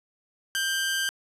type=tone pair together; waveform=sawtooth; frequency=1575 / 2980 Hz; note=G6 / F#7; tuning=+8 / +12 cents; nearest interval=major seventh; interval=1104 cents; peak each=-22 / -30 dBFS; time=0.55-1.09 s; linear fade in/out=0 ms; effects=resampled to 32000 Hz + 8-bit